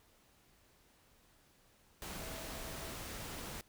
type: tone in noise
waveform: sine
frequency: 653 Hz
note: E5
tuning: 17 cents flat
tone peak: -53 dBFS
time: 2.21-2.92 s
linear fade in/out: 0 ms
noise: pink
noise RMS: -45 dBFS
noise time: 2.02-3.61 s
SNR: -11 dB
effects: pink hiss -68 dBFS RMS until 3.68 s